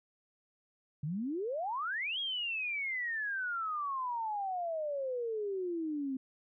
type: exponential two-way sweep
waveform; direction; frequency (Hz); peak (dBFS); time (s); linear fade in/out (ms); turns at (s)
sine; up then down; 138.59 to 3322 to 258.7; -33; 1.03-6.17; 5; 2.19
effects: none